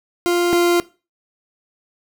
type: tone pair in turn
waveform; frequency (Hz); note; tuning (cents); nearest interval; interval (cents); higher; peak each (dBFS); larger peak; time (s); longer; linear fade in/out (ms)
40% pulse; 349.2 / 347.7; F4 / F4; 0 / -8; unison; 8; first; -14 / -12; second; 0.26-0.53 / 0.53-0.8; neither; 0
effects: noise-tail reverb RT60 0.3 s tail -19 dB re dry